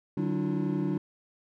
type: tone cluster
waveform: triangle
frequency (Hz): 149.7 / 189 / 292.5 / 322.8 / 355.1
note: D3 / F#3 / D4 / E4 / F4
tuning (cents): +33 / +37 / -7 / -36 / +29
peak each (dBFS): -31 / -29 / -30 / -34 / -34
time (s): 0.17-0.98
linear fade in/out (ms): 5
effects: none